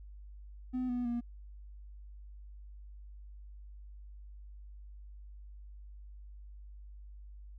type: tone with pitch steps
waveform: triangle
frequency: 253.4 / 245.6 / 238.1 Hz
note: B3 / B3 / A#3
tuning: +45 / -9 / +37 cents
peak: -29 dBFS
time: 0.73-1.21 s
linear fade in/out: 20 ms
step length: 160 ms
effects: tanh soft clip ceiling -26 dBFS + added 50 Hz sine -47 dBFS peak until 7.58 s